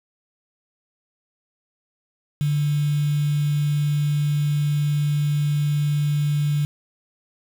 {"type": "tone with quantisation", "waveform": "sine", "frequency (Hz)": 146.83, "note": "D3", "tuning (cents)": 0, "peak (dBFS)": -18, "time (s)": [2.41, 6.65], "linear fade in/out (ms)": 0, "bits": 6, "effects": []}